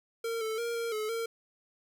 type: tone with pitch steps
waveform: square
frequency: 458.9 / 440.2 / 468.2 / 463.7 / 429.6 / 458.1 Hz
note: A#4 / A4 / A#4 / A#4 / A4 / A#4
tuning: -27 / +1 / +8 / -9 / -41 / -30 cents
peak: -32 dBFS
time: 0.24-1.26 s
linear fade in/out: 5 ms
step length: 170 ms
effects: none